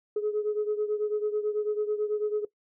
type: beating tone pair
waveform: sine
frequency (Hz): 420 / 429.1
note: G#4 / A4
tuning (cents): +19 / -43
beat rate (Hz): 9.1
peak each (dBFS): -26 / -30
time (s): 0.16-2.45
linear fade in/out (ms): 5
effects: noise-tail reverb RT60 0.1 s tail -19 dB re dry + tanh soft clip ceiling -20 dBFS